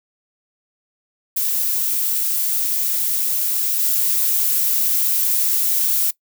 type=noise with level steps; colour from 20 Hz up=violet; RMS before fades=-20 / -18 dBFS; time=1.36-6.11 s; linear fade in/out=10 ms; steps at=3.79 s; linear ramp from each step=5 ms; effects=noise-tail reverb RT60 0.1 s tail -21 dB re dry